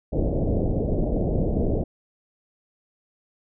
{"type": "low-pass noise", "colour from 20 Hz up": "pink", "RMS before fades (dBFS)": -23, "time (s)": [0.12, 1.84], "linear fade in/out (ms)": 10, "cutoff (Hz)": 640, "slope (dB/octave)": 48, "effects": []}